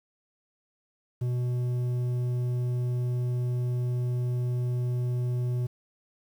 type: tone with low-pass filter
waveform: square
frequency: 123.4 Hz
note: B2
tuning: 1 cent flat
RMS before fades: -28 dBFS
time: 1.21-5.67 s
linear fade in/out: 10 ms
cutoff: 330 Hz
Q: 0.56
effects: 9-bit